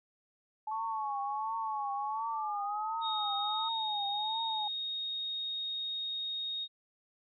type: tone with vibrato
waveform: sine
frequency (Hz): 855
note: A5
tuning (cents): -50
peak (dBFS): -34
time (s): 0.67-4.68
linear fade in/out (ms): 5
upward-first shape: triangle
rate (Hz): 1.4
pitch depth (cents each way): 120
type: tone with pitch glide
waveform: sine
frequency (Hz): 1108.7 to 1266.2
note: C#6 to D#6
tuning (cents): 0 to +30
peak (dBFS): -37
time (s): 0.71-3.69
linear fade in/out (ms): 10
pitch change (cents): +230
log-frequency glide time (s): 2.1-2.77
type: tone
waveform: sine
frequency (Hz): 3729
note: A#7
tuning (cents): 0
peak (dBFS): -34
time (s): 3.01-6.68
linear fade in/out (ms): 50
effects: none